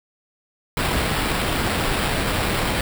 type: noise with sample-and-hold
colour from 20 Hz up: pink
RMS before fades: -22 dBFS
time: 0.77-2.81 s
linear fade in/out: 2 ms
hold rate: 6300 Hz
effects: none